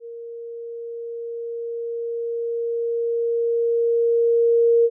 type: tone with level ramp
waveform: sine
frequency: 466.2 Hz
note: A#4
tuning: in tune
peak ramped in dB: -33 to -12 dBFS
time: 0-4.9 s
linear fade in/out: 50 ms
effects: none